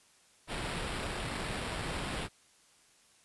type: noise with sample-and-hold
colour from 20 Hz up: pink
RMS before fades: -37 dBFS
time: 0.47-2.29 s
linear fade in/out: 50 ms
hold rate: 6300 Hz
effects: white hiss -64 dBFS RMS until 3.24 s + resampled to 24000 Hz